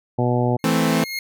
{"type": "harmonic tone", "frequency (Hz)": 122.6, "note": "B2", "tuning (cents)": -12, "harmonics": [1, 2, 3, 4, 5, 6, 7], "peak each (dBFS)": [-20, -23, -25, -26, -27, -28, -28], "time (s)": [0.18, 0.57], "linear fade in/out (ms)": 10}
{"type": "tone with exponential growth", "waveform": "25% pulse", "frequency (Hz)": 2147, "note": "C7", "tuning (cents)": 44, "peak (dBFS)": -19, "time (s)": [0.59, 1.19], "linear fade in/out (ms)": 2, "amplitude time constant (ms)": 130}
{"type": "chord", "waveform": "sawtooth", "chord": "A minor", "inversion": "second", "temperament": "equal", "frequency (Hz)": [164.81, 220, 261.6], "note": ["E3", "A3", "C4"], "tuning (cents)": [0, 0, 0], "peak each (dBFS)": -17, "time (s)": [0.64, 1.04], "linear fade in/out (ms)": 2}
{"effects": []}